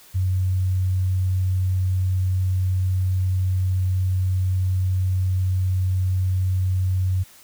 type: tone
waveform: sine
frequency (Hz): 93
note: F#2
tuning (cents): +9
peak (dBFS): -18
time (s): 0.14-7.24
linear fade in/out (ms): 20
effects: white hiss -49 dBFS RMS until 7.43 s